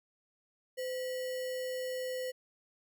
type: tone with sample-and-hold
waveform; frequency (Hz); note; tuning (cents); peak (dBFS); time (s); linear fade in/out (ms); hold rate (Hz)
sine; 511; C5; -41; -34; 0.77-2.32; 20; 2450
effects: none